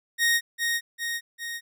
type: tone with echo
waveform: sawtooth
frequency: 1864.7 Hz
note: A#6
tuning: in tune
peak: -16 dBFS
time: 0.18-0.41 s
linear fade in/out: 50 ms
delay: 400 ms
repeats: 3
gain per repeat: -4 dB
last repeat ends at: 1.61 s
effects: none